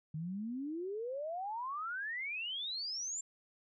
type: exponential sweep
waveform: sine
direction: up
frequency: 149.8 to 7420 Hz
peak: -37 dBFS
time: 0.14-3.21 s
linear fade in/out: 5 ms
effects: none